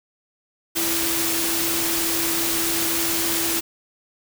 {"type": "tone in noise", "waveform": "sine", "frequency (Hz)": 332.9, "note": "E4", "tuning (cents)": 17, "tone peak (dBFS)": -28, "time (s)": [0.75, 3.61], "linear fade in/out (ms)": 20, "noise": "white", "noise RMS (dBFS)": -23, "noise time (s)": [0.75, 3.61], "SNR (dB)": -8, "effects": []}